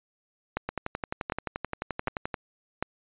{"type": "two click trains", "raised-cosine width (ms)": 0.5, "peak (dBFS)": [-15, -12], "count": [20, 4], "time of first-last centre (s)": [[0.69, 2.342], [0.57, 2.826]], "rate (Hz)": [11.5, 1.33], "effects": ["resampled to 8000 Hz"]}